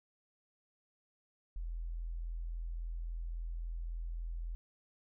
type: tone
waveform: sine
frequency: 41.82 Hz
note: E1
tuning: 26 cents sharp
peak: -37 dBFS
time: 1.56-4.55 s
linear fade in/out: 0 ms
effects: none